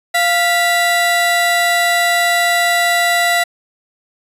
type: tone pair together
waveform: 35% pulse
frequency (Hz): 694.7 / 1965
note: F5 / B6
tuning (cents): -9 / -9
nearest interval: octave + tritone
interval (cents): 1800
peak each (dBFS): -13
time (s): 0.14-3.44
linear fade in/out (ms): 10
effects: resampled to 32000 Hz